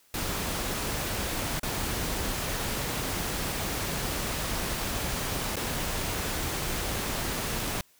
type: noise with dropouts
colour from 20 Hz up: pink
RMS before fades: -31 dBFS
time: 0.14-7.81 s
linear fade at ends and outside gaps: 2 ms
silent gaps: 1.596-1.631 / 5.558-5.566 s
effects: white hiss -62 dBFS RMS until 7.99 s